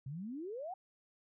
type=exponential sweep; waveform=sine; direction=up; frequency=126.2 to 784 Hz; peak=-40 dBFS; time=0.06-0.74 s; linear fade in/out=5 ms; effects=none